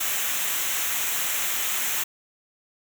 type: noise with comb filter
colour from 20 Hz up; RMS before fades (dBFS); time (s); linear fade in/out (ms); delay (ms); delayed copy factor
white; -26; 0-2.04; 10; 0.21; -0.65
effects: none